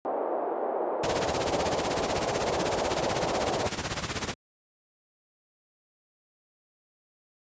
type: band-pass noise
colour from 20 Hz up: white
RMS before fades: -30 dBFS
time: 0.05-3.67 s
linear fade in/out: 0 ms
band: 360 to 770 Hz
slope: 24 dB/octave
type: noise with tremolo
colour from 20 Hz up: pink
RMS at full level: -28 dBFS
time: 1.03-4.34 s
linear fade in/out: 5 ms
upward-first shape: sine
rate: 16 Hz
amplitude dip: 75%
effects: high-pass 80 Hz 12 dB/octave + resampled to 16000 Hz